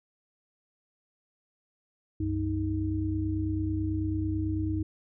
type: tone cluster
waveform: sine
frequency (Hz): 67.2 / 96.3 / 313.9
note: C2 / G2 / D#4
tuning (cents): +47 / -30 / +15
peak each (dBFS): -35 / -30 / -30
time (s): 2.2-4.83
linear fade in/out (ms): 5
effects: none